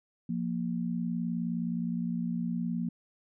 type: tone pair together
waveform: sine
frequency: 174.61 / 234 Hz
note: F3 / A#3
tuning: 0 / +7 cents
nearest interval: perfect fourth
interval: 507 cents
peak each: -32 / -32 dBFS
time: 0.29-2.89 s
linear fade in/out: 5 ms
effects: none